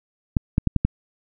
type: clicks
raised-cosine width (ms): 5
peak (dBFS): -5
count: 5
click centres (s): 0.368 / 0.581 / 0.673 / 0.763 / 0.85
effects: none